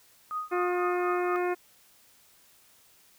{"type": "tone with tremolo", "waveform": "sine", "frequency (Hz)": 1244.5, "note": "D#6", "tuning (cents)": 0, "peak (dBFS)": -28, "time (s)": [0.31, 1.36], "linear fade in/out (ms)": 0, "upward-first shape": "triangle", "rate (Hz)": 4.1, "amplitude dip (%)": 100}
{"type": "harmonic tone", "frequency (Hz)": 356.9, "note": "F4", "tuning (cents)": 38, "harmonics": [1, 2, 3, 4, 5, 6, 7], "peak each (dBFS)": [-27, -33, -37, -39, -41, -43, -44], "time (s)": [0.51, 1.55], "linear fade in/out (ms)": 20}
{"effects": ["white hiss -60 dBFS RMS until 3.18 s"]}